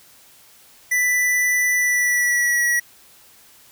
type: tone with pitch glide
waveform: square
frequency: 1982 to 1925.6 Hz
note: B6 to B6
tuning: +6 to -44 cents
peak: -17 dBFS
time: 0.91-2.8 s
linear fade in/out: 10 ms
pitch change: -50 cents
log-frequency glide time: 1.74-2.63 s
effects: white hiss -50 dBFS RMS until 3.71 s